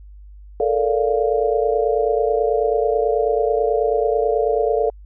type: chord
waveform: sine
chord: Bb major seventh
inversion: third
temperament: just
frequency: 437 / 466.2 / 582.7 / 699.2 Hz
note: A4 / Bb4 / D5 / F5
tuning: -12 / 0 / -14 / +2 cents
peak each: -19 / -21 / -23 / -23 dBFS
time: 0.6-4.9 s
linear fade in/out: 2 ms
effects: added 50 Hz sine -38 dBFS peak until 5.05 s